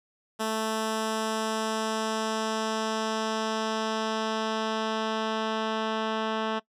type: tone with low-pass filter sweep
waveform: 10% pulse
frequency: 220 Hz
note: A3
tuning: in tune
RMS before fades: -29 dBFS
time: 0.39-6.6 s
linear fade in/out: 20 ms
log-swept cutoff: 11000 to 3000 Hz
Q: 1.1
effects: noise-tail reverb RT60 0.1 s tail -21 dB re dry